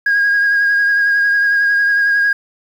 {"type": "tone with vibrato", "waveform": "sine", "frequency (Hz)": 1636, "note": "G#6", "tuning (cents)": -26, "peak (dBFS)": -9, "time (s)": [0.06, 2.33], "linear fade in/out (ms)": 5, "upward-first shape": "sine", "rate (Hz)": 11, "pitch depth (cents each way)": 21, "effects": ["tanh soft clip ceiling -8 dBFS", "7-bit"]}